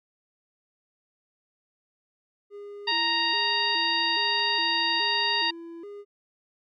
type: tone with vibrato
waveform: triangle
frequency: 369.9 Hz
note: F#4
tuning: in tune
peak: -36 dBFS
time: 2.5-6.05 s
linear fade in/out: 50 ms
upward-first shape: square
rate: 1.2 Hz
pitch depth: 170 cents each way
type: harmonic tone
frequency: 932.3 Hz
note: A#5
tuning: in tune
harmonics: 1 / 2 / 3 / 4 / 5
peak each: -29 / -29 / -29 / -29 / -29 dBFS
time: 2.87-5.51 s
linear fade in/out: 10 ms
type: clicks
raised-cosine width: 0.2 ms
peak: -29 dBFS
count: 2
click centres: 4.393 / 4.396 s
effects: none